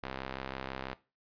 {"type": "tone with band-pass filter", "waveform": "sawtooth", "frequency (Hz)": 66.1, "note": "C2", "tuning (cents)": 18, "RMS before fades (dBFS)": -41, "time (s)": [0.03, 0.94], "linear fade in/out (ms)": 5, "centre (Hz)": 1500, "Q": 0.51, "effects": ["noise-tail reverb RT60 0.3 s tail -19 dB re dry", "resampled to 11025 Hz"]}